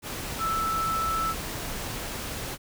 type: tone in noise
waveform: sine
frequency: 1318.5 Hz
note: E6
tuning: in tune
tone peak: -25 dBFS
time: 0.38-1.35 s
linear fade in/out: 50 ms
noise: pink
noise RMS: -34 dBFS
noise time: 0.02-2.58 s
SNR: +6 dB
effects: none